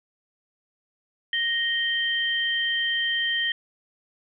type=tone pair together; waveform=sine; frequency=1864.7 / 3136 Hz; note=A#6 / G7; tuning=0 / 0 cents; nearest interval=major sixth; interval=900 cents; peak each=-25 dBFS; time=1.33-3.52 s; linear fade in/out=2 ms; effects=none